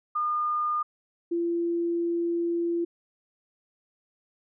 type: tone pair in turn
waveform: sine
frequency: 1215 / 340.9 Hz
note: D#6 / F4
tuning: -42 / -42 cents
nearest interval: octave + minor seventh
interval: 2200 cents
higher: first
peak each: -24 dBFS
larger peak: neither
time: 0.15-0.83 / 1.31-2.85 s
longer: second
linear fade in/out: 10 ms
effects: none